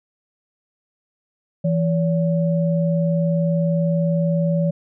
sine tone pair together, 166.45 / 570 Hz, E3 / C#5, +17 / +48 cents, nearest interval octave + major sixth, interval 2131 cents, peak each -17 / -23 dBFS, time 1.64-4.71 s, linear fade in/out 10 ms, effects none

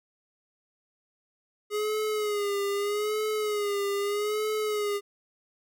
square tone with vibrato, 415.3 Hz, G#4, in tune, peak -27 dBFS, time 1.7-5.01 s, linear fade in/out 50 ms, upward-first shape sine, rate 0.8 Hz, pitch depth 62 cents each way, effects none

